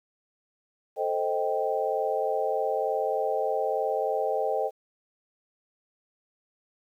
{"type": "chord", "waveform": "sine", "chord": "A half-diminished seventh", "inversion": "none", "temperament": "equal", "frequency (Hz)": [440, 523.3, 622.3, 784], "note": ["A4", "C5", "Eb5", "G5"], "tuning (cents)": [0, 0, 0, 0], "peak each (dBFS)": -30, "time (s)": [0.96, 4.71], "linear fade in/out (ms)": 50, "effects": ["10-bit"]}